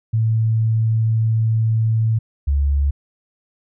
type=tone pair in turn; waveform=sine; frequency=111.7 / 70.61 Hz; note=A2 / C#2; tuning=+27 / +33 cents; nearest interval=minor sixth; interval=794 cents; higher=first; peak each=-14 dBFS; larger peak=neither; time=0.13-2.19 / 2.47-2.91 s; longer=first; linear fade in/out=10 ms; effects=none